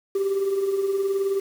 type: tone with tremolo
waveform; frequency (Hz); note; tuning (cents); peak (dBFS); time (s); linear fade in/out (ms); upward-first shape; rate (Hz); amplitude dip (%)
sine; 392; G4; 0; -16; 0.15-1.4; 5; triangle; 19; 65
effects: tanh soft clip ceiling -18 dBFS + 7-bit